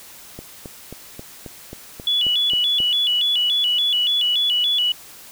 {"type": "click train", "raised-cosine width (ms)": 2, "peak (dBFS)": -20, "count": 10, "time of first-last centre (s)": [0.39, 2.803], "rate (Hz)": 3.73}
{"type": "tone with vibrato", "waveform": "sine", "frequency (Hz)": 3171, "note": "G7", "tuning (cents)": 19, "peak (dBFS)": -16, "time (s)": [2.07, 4.92], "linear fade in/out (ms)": 2, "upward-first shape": "square", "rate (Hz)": 3.5, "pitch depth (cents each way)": 130}
{"effects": ["white hiss -42 dBFS RMS until 5.31 s"]}